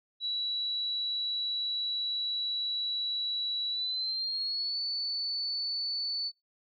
sine tone with pitch glide, 3922 to 4479 Hz, B7 to C#8, -13 to +17 cents, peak -30 dBFS, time 0.2-6.32 s, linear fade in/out 50 ms, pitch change +230 cents, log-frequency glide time 3.7-4.78 s, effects noise-tail reverb RT60 0.2 s tail -23 dB re dry

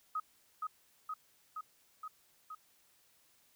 sine tone with echo, 1261 Hz, D#6, 23 cents sharp, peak -33 dBFS, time 0.15-0.2 s, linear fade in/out 5 ms, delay 470 ms, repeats 5, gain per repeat -2 dB, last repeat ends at 2.55 s, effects white hiss -69 dBFS RMS until 3.55 s

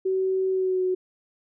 sine tone with pitch glide, 378.4 to 369.3 Hz, F#4 to F#4, +39 to -3 cents, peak -21 dBFS, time 0.05-0.95 s, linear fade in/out 10 ms, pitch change -42 cents, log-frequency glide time 0.5-0.83 s, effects none

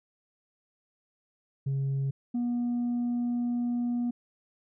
sine tone pair in turn, 136.7 / 241.1 Hz, C#3 / B3, -24 / -41 cents, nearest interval minor seventh, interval 983 cents, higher second, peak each -24 dBFS, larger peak neither, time 1.66-2.11 / 2.34-4.11 s, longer second, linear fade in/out 10 ms, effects tanh soft clip ceiling -25 dBFS

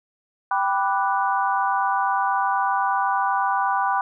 sine chord, G major seventh, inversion none, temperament equal, 784 / 987.8 / 1174.7 / 1480 Hz, G5 / B5 / D6 / F#6, 0 / 0 / 0 / 0 cents, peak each -23 / -23 / -26 / -28 dBFS, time 0.51-4.01 s, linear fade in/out 2 ms, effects none

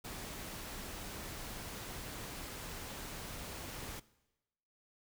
pink noise, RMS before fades -45 dBFS, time 0.04-4 s, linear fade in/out 10 ms, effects noise-tail reverb RT60 1.0 s tail -20 dB re dry

